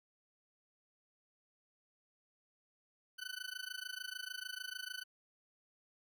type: tone with amplitude modulation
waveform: 20% pulse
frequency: 1502 Hz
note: F#6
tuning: 26 cents sharp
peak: -34 dBFS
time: 3.18-5.04 s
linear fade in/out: 20 ms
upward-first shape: sine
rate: 26.7 Hz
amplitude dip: 95%
effects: none